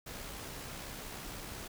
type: noise with amplitude modulation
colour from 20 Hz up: pink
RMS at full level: -43 dBFS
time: 0.06-1.68 s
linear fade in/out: 10 ms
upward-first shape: sine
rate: 65.9 Hz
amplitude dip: 30%
effects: none